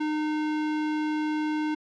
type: tone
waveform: square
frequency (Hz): 305.6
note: D#4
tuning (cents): -31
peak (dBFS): -26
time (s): 0-1.75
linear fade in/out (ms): 10
effects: low-pass 3000 Hz 12 dB/octave